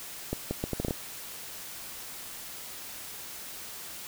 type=accelerating click train; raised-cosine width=2 ms; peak=-16 dBFS; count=8; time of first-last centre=0.33-0.908 s; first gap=180 ms; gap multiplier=0.72; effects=white hiss -42 dBFS RMS until 4.07 s